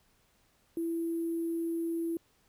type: tone with sample-and-hold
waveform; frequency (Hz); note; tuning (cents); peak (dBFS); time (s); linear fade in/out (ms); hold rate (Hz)
sine; 332.9; E4; +17; -30; 0.77-2.17; 2; 11025
effects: pink hiss -69 dBFS RMS until 2.48 s